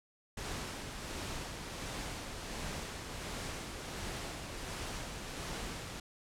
pink noise with tremolo, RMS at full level -40 dBFS, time 0.37-6 s, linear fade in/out 5 ms, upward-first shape sine, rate 1.4 Hz, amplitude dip 35%, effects low-pass 9000 Hz 12 dB/octave

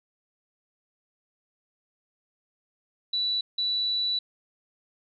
sine tone bursts at uneven times, 3951 Hz, B7, in tune, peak -24 dBFS, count 2, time 3.13-3.41 / 3.58-4.19 s, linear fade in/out 5 ms, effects none

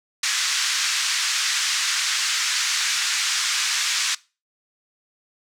white band-pass noise, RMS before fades -23 dBFS, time 0.23-4.15 s, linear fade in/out 5 ms, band 1300 to 6900 Hz, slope 24 dB/octave, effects noise-tail reverb RT60 0.3 s tail -21 dB re dry

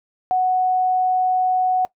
sine tone, 740 Hz, F#5, in tune, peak -15 dBFS, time 0.31-1.85 s, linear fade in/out 0 ms, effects noise-tail reverb RT60 0.1 s tail -20 dB re dry

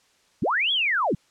sine linear two-way sweep, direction up then down, 105.2 to 3427 to 105.2 Hz, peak -20 dBFS, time 0.42-1.15 s, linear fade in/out 5 ms, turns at 0.72 s, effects white hiss -62 dBFS RMS until 1.3 s + low-pass 7000 Hz 12 dB/octave

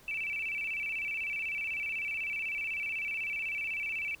sine tone with vibrato, 2476 Hz, D#7, 9 cents flat, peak -32 dBFS, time 0.08-4.15 s, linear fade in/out 2 ms, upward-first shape square, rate 16 Hz, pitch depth 120 cents each way, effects pink hiss -58 dBFS RMS until 4.2 s

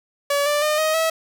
sawtooth tone with pitch steps, 570 / 588.4 / 607.4 / 627 / 647.2 Hz, C#5 / D5 / D#5 / D#5 / E5, +48 / +3 / -42 / +13 / -32 cents, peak -14 dBFS, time 0.3-1.1 s, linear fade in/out 5 ms, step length 160 ms, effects none

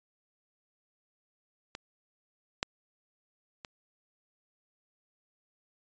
clicks, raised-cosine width 0.2 ms, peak -22 / -11 / -24 dBFS, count 3, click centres 1.751 / 2.629 / 3.648 s, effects resampled to 16000 Hz

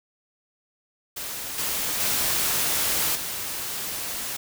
white noise with level steps, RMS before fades -33 / -27 / -24 / -31 dBFS, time 1.16-4.37 s, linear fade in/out 10 ms, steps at 1.58 / 2 / 3.15 s, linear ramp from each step 5 ms, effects none

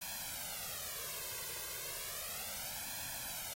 white noise with flanger, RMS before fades -43 dBFS, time 0.01-3.54 s, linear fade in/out 10 ms, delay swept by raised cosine 1.2 to 1.97 ms, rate 0.33 Hz, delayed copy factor +0.95, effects AAC 48 kbps

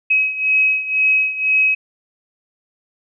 sine beating tone pair, 2548 / 2550 Hz, D#7 / D#7, +41 / +42 cents, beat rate 2 Hz, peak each -15 / -19 dBFS, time 0.1-1.75 s, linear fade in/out 10 ms, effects none

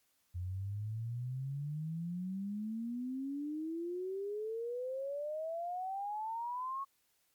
sine exponential sweep, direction up, 87.31 to 1108.7 Hz, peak -36 dBFS, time 0.34-6.85 s, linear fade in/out 20 ms, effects white hiss -75 dBFS RMS until 7.34 s + MP3 96 kbps

